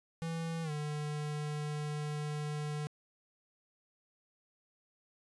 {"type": "tone with pitch glide", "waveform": "square", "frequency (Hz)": [164.81, 149.4], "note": ["E3", "D3"], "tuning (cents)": [0, 30], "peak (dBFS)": -36, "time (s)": [0.22, 2.87], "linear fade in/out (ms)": 0, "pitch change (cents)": -170, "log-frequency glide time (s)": [0.63, 0.71], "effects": ["resampled to 24000 Hz", "11-bit"]}